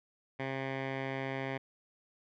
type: tone with low-pass filter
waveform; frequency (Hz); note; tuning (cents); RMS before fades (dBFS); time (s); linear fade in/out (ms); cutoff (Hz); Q
10% pulse; 134.2; C3; +44; -37; 0.39-1.58; 10; 2300; 2.1
effects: none